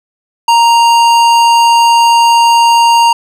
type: tone with hard clipping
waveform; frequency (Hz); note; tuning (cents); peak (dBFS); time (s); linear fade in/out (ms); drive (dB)
sine; 932.3; A#5; 0; -6; 0.48-3.13; 5; 15
effects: none